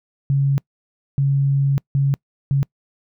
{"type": "tone bursts at uneven times", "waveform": "sine", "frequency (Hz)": 138.59, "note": "C#3", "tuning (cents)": 0, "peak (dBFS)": -14, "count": 4, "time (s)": [[0.3, 0.58], [1.18, 1.78], [1.95, 2.14], [2.51, 2.63]], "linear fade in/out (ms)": 0, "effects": ["noise-tail reverb RT60 0.1 s tail -26 dB re dry"]}